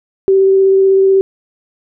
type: tone with vibrato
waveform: sine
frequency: 386 Hz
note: G4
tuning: 27 cents flat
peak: -6 dBFS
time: 0.28-1.21 s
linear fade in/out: 0 ms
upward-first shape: sine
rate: 16 Hz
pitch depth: 9 cents each way
effects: none